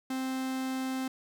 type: tone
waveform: 45% pulse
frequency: 261.6 Hz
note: C4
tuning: in tune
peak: -31 dBFS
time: 0.1-1.08 s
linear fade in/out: 5 ms
effects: none